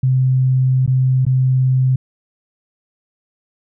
sine tone with dropouts, 129.8 Hz, C3, 13 cents flat, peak -11 dBFS, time 0.03-1.96 s, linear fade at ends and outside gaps 5 ms, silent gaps 0.863-0.876 / 1.252-1.265 s, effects none

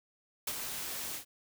white noise with ADSR envelope, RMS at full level -33 dBFS, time 0.47-1.25 s, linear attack 5 ms, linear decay 46 ms, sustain -6 dB, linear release 100 ms, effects none

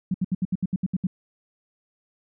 sine tone bursts, 184.5 Hz, F#3, 5 cents flat, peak -20 dBFS, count 10, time 0.11-1.07 s, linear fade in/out 5 ms, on 33 ms, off 70 ms, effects none

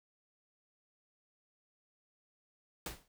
pink noise with exponential decay, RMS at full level -37 dBFS, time 2.86-3.08 s, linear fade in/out 2 ms, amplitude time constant 46 ms, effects none

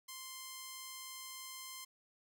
5% pulse tone, 1046.5 Hz, C6, in tune, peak -34 dBFS, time 0.08-1.85 s, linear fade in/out 10 ms, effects none

